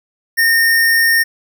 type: tone with sample-and-hold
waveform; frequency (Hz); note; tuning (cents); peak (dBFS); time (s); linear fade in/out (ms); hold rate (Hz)
sine; 1832; A#6; -31; -9; 0.37-1.24; 20; 7350
effects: none